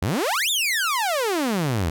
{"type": "exponential two-way sweep", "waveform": "sawtooth", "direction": "up then down", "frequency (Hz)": [75.4, 3729, 75.4], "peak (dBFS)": -17, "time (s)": [0.02, 1.9], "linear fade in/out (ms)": 5, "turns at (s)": 0.5, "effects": []}